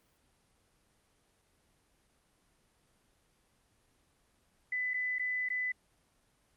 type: tone with dropouts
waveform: sine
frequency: 2001 Hz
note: B6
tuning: 22 cents sharp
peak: -31 dBFS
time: 4.72-5.72 s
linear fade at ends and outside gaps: 5 ms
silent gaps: 4.936-4.941 / 5.185-5.194 / 5.488-5.501 s
effects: pink hiss -71 dBFS RMS until 6.56 s + Opus 24 kbps